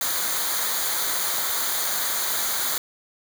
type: noise with comb filter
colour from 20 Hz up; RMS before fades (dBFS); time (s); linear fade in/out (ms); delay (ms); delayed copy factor
white; -25; 0.01-2.78; 2; 0.37; -0.7
effects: none